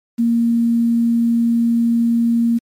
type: tone with quantisation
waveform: sine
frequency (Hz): 233.1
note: A#3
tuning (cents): 0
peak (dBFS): -12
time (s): 0.18-2.59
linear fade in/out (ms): 20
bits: 7
effects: MP3 64 kbps